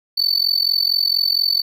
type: tone with amplitude modulation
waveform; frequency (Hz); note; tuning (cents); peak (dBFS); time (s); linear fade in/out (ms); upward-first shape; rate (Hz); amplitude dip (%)
triangle; 4507; C#8; +28; -10; 0.17-1.62; 10; sine; 44.3; 95
effects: none